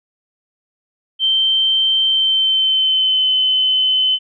sine tone with pitch glide, 3120 to 3045 Hz, G7 to F#7, -9 to +49 cents, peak -12 dBFS, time 1.19-4.19 s, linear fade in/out 50 ms, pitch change -42 cents, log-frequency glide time 2.05-3.29 s, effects none

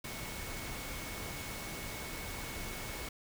sine tone in noise, 2207 Hz, C#7, 8 cents flat, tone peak -49 dBFS, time 0.04-3.09 s, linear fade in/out 5 ms, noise pink, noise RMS -42 dBFS, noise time 0.04-3.09 s, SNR -10 dB, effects none

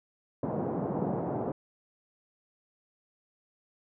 pink band-pass noise, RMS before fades -32 dBFS, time 0.43-1.52 s, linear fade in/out 2 ms, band 130 to 840 Hz, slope 24 dB/octave, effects none

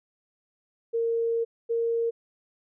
sine tone pair in turn, 461 / 462.7 Hz, A#4 / A#4, -19 / -13 cents, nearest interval unison, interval 6 cents, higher second, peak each -23 dBFS, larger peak neither, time 0.93-1.45 / 1.69-2.11 s, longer first, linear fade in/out 20 ms, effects none

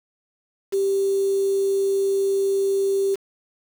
sine tone with quantisation, 392 Hz, G4, in tune, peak -18 dBFS, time 0.72-3.16 s, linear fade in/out 20 ms, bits 6, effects none

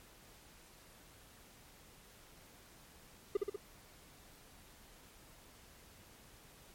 triangle tone with echo, 402.9 Hz, G4, 48 cents sharp, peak -26 dBFS, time 3.35-3.37 s, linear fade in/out 5 ms, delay 64 ms, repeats 3, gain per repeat -3 dB, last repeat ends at 3.562 s, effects pink hiss -60 dBFS RMS until 6.74 s + MP3 64 kbps

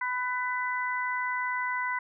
harmonic tone, 499.3 Hz, B4, 19 cents sharp, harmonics 2 / 3 / 4, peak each -31 / -34 / -32 dBFS, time 0.01-1.99 s, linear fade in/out 5 ms, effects none

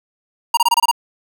square tone bursts, 939 Hz, A#5, 12 cents sharp, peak -11 dBFS, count 7, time 0.54-0.914 s, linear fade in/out 5 ms, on 32 ms, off 25 ms, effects none

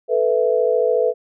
sine chord, A suspended second, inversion none, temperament equal, 440 / 493.9 / 659.3 Hz, A4 / B4 / E5, 0 / 0 / 0 cents, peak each -19 / -17 / -22 dBFS, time 0.08-1.14 s, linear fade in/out 50 ms, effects none

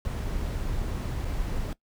brown noise with dropouts, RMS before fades -30 dBFS, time 0.05-1.73 s, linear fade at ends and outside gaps 1 ms, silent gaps 1.248-1.252 s, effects noise-tail reverb RT60 0.1 s tail -19 dB re dry

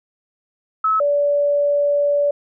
sine tone pair in turn, 1295 / 576.9 Hz, E6 / D5, -31 / -31 cents, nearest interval octave + major second, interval 1400 cents, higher first, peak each -14 dBFS, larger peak neither, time 0.84-1 / 1-2.31 s, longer second, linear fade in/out 5 ms, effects none

